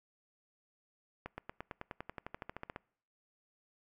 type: accelerating click train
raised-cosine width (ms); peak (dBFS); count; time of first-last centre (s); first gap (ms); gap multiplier
0.5; -26; 18; 1.26-2.761; 120; 0.96
effects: noise-tail reverb RT60 0.6 s tail -25 dB re dry